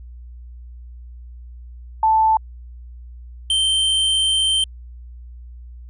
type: tone pair in turn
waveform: sine / square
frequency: 880 / 3122 Hz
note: A5 / G7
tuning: 0 / -8 cents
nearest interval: octave + minor seventh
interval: 2192 cents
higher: second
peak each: -12 / -16 dBFS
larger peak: first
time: 2.03-2.37 / 3.5-4.64 s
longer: second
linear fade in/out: 2 ms
effects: added 60 Hz sine -35 dBFS peak until 5.89 s + resampled to 24000 Hz